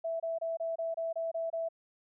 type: tone bursts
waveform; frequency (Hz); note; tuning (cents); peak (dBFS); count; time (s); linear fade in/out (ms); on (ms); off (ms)
sine; 659.3; E5; 0; -31; 9; 0.04-1.688; 10; 160; 26
effects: none